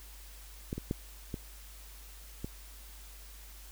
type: clicks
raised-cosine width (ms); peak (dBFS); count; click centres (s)
3; -21 / -24 / -18 / -23 / -24; 5; 0.729 / 0.78 / 0.911 / 1.342 / 2.445
effects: added 50 Hz sine -49 dBFS peak until 3.71 s + white hiss -54 dBFS RMS until 3.71 s